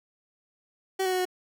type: tone with pitch steps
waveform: 30% pulse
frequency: 381.3 / 371.8 / 368.3 / 365.5 Hz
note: G4 / F#4 / F#4 / F#4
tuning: -48 / +8 / -8 / -21 cents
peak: -22 dBFS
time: 0.99-1.254 s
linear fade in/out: 10 ms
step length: 66 ms
effects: none